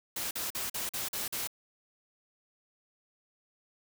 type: noise bursts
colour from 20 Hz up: white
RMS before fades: -35 dBFS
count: 7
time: 0.16-1.474 s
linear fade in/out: 5 ms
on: 150 ms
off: 44 ms
effects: none